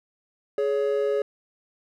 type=tone pair together; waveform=triangle; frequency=419.8 / 560 Hz; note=G#4 / C#5; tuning=+19 / +18 cents; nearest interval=perfect fourth; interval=499 cents; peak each=-21 / -24 dBFS; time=0.58-1.22 s; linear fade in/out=2 ms; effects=none